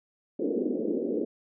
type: band-pass noise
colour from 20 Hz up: pink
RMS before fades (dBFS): -29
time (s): 0.39-1.25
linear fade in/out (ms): 5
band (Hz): 230 to 490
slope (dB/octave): 48
effects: none